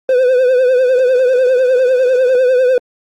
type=tone with vibrato; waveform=triangle; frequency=508 Hz; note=B4; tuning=49 cents sharp; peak=-6 dBFS; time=0.09-2.78 s; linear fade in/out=2 ms; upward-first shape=triangle; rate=10 Hz; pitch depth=77 cents each way; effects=Opus 32 kbps